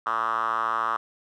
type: tone with band-pass filter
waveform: 5% pulse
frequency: 113.3 Hz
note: A#2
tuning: 49 cents flat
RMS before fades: -26 dBFS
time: 0.06-0.97 s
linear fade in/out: 5 ms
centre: 1200 Hz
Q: 5.5
effects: none